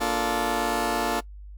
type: chord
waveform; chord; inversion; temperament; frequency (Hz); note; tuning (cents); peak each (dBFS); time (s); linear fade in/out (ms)
15% pulse; Bb major seventh; none; just; 233.1 / 291.4 / 349.6 / 437; Bb3 / D4 / F4 / A4; 0 / -13 / +2 / -12; -24; 0-1.21; 20
effects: noise-tail reverb RT60 0.1 s tail -20 dB re dry + added 50 Hz sine -39 dBFS peak until 1.57 s